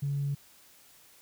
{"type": "tone", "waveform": "sine", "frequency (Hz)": 141.3, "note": "C#3", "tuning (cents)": 34, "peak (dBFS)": -27, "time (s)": [0.02, 0.35], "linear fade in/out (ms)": 10, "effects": ["tanh soft clip ceiling -23 dBFS", "white hiss -58 dBFS RMS until 1.21 s"]}